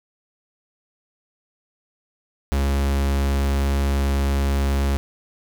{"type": "tone", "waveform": "45% pulse", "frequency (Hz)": 69.3, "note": "C#2", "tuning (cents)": 0, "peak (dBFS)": -18, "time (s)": [2.52, 4.97], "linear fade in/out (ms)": 0, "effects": []}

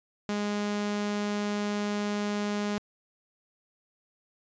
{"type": "tone", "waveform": "sawtooth", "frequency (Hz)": 206.6, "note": "G#3", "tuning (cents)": -9, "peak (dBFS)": -24, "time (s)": [0.29, 2.78], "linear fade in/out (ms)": 0, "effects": ["resampled to 16000 Hz"]}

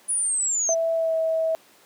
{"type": "linear sweep", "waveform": "sine", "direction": "down", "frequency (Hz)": [9950, 5990], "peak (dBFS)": -21, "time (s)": [0.08, 0.75], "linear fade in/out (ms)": 20}
{"type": "tone with pitch glide", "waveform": "sine", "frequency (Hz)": [658, 646.7], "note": ["E5", "E5"], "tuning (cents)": [-3, -33], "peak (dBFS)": -20, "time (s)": [0.69, 1.55], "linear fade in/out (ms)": 0, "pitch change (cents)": -30, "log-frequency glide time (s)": [0.94, 1.15]}
{"effects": ["pink hiss -54 dBFS RMS until 1.85 s", "high-pass 300 Hz 12 dB/octave"]}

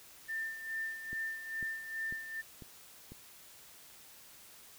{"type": "tone with tremolo", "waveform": "sine", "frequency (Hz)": 1792, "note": "A6", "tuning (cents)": 31, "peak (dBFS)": -34, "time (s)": [0.28, 2.42], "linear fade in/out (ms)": 20, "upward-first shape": "sine", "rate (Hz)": 2.4, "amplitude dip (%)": 65}
{"type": "click train", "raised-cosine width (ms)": 3, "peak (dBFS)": -35, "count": 5, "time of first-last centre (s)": [1.13, 3.12], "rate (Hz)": 2.01}
{"effects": ["white hiss -56 dBFS RMS until 4.78 s"]}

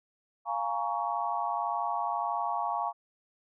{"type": "chord", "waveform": "sine", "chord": "Bb minor seventh", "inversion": "second", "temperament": "equal with one note detuned", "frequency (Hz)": [698.5, 830.6, 932.3, 1119], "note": ["F5", "Ab5", "Bb5", "Db6"], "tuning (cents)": [0, 0, 0, 16], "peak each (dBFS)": -34, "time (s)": [0.45, 2.93], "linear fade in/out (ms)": 50, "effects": []}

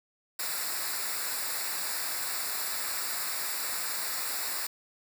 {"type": "noise with comb filter", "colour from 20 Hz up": "white", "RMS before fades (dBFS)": -33, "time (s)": [0.39, 4.67], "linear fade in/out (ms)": 5, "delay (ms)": 0.32, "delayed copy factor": -0.8, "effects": []}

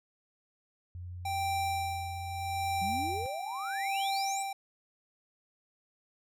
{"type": "tone with vibrato", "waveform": "sine", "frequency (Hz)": 88.4, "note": "F2", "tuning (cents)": 22, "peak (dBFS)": -39, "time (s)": [0.95, 3.26], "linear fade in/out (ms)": 0, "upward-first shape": "sine", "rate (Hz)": 0.82, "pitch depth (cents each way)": 17}
{"type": "tone with tremolo", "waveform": "square", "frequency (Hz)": 784, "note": "G5", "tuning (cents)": 0, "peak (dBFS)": -30, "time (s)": [1.25, 4.53], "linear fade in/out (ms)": 5, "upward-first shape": "sine", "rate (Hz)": 0.79, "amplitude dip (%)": 65}
{"type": "exponential sweep", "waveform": "sine", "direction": "up", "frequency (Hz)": [174.61, 8372], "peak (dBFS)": -37, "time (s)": [2.81, 4.43], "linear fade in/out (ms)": 10}
{"effects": ["resampled to 32000 Hz"]}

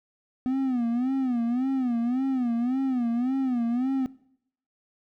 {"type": "tone with vibrato", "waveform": "triangle", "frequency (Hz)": 250, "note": "B3", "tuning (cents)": 21, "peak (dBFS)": -21, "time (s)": [0.46, 4.06], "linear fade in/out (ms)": 0, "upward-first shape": "sine", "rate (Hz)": 1.8, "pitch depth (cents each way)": 130, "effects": ["noise-tail reverb RT60 0.7 s tail -20 dB re dry"]}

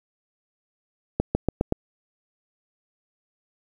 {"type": "accelerating click train", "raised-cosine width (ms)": 2, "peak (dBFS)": -7, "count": 5, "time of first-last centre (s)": [1.2, 1.724], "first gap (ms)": 150, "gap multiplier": 0.91, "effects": ["8-bit"]}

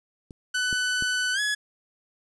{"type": "clicks", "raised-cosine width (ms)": 3, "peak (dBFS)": [-29, -22, -23], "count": 3, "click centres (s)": [0.308, 0.728, 1.024]}
{"type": "tone with pitch glide", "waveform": "sawtooth", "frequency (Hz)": [1497, 1690.1], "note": ["F#6", "G#6"], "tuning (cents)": [20, 30], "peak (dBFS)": -20, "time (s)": [0.54, 1.55], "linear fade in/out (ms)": 10, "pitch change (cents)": 210, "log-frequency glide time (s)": [1.33, 1.4]}
{"effects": ["resampled to 22050 Hz", "9-bit"]}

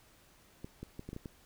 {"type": "clicks", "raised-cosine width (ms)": 3, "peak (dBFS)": -29, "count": 7, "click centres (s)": [0.645, 0.83, 0.994, 1.09, 1.131, 1.164, 1.258], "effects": ["pink hiss -63 dBFS RMS until 1.45 s"]}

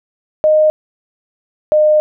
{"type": "tone pair in turn", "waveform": "sine", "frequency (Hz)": [617, 609.9], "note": ["D#5", "D#5"], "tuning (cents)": [-15, -35], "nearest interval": "unison", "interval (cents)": 20, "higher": "first", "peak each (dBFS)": -7, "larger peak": "neither", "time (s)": [[0.44, 0.7], [1.72, 2]], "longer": "second", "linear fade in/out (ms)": 0, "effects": []}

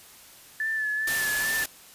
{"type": "tone with vibrato", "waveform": "sine", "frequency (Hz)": 1742, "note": "A6", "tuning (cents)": -18, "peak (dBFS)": -25, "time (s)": [0.6, 1.64], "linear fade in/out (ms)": 2, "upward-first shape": "sine", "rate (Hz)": 2.4, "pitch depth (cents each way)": 36}
{"type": "noise", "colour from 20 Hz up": "white", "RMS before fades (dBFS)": -30, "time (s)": [1.07, 1.66], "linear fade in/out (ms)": 5}
{"effects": ["white hiss -50 dBFS RMS until 1.94 s", "resampled to 32000 Hz"]}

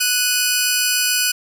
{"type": "tone pair together", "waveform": "10% pulse", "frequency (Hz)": [1480, 2489], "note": ["F#6", "D#7"], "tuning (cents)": [0, 0], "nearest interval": "major sixth", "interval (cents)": 900, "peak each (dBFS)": -10, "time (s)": [0, 1.32], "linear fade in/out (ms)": 10, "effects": []}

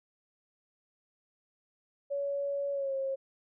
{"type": "tone with pitch glide", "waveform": "sine", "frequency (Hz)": [563, 538.8], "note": ["C#5", "C#5"], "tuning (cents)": [27, -49], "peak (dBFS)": -30, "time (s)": [2.1, 3.16], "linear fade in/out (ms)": 20, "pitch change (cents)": -76, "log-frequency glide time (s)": [2.72, 2.94], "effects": []}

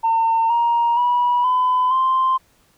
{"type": "tone with pitch steps", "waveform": "sine", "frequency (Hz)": [907, 939.5, 973.2, 1008.1, 1044.3], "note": ["A#5", "A#5", "B5", "B5", "C6"], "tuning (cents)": [-48, 13, -26, 35, -4], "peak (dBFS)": -13, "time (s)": [0.03, 2.38], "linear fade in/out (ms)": 20, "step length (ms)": 470, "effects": ["tanh soft clip ceiling -11 dBFS", "pink hiss -58 dBFS RMS until 2.77 s"]}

